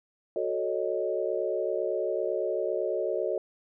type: chord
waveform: sine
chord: D# half-diminished seventh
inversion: first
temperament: equal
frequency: 370 / 440 / 554.4 / 622.3 Hz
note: F#4 / A4 / C#5 / D#5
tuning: 0 / 0 / 0 / 0 cents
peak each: -32 dBFS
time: 0.36-3.38 s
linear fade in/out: 2 ms
effects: none